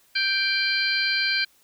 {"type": "harmonic tone with a mistuned harmonic", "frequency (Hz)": 784, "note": "G5", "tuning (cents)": 0, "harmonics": [2, 3, 4, 5, 6], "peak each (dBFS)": [-26, -26, -32, -27, -28], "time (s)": [0.15, 1.45], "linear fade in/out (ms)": 10, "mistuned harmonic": 5, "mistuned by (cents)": 91, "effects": ["white hiss -60 dBFS RMS until 1.63 s"]}